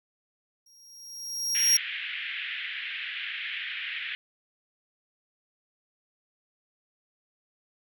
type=tone with exponential growth; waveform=40% pulse; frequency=5610 Hz; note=F8; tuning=7 cents sharp; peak=-16 dBFS; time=0.66-1.77 s; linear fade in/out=5 ms; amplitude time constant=240 ms
type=band-pass noise; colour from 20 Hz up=pink; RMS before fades=-35 dBFS; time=1.55-4.15 s; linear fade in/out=0 ms; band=1700 to 3300 Hz; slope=48 dB/octave
effects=none